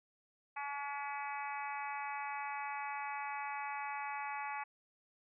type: harmonic tone with a mistuned harmonic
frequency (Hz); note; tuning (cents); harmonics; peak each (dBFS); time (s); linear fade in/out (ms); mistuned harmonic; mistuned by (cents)
284; C#4; +42; 3 / 4 / 5 / 6 / 7 / 8 / 9; -41 / -46 / -50 / -51 / -48 / -49 / -50; 0.56-4.64; 10; 5; +15
effects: none